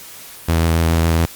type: tone with vibrato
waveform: sawtooth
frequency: 82.41 Hz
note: E2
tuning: in tune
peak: -9 dBFS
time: 0.48-1.26 s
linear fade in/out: 10 ms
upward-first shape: sine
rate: 7.2 Hz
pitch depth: 19 cents each way
effects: white hiss -37 dBFS RMS until 1.35 s + Opus 48 kbps